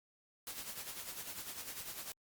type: noise with tremolo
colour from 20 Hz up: white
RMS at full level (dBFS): -43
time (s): 0.47-2.12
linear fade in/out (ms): 0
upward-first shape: sine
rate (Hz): 10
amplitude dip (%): 60
effects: Opus 48 kbps